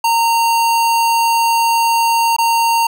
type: tone with dropouts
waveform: square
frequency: 922 Hz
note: A#5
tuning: 19 cents flat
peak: -12 dBFS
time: 0.04-2.87 s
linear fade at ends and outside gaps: 5 ms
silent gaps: 2.365-2.384 s
effects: none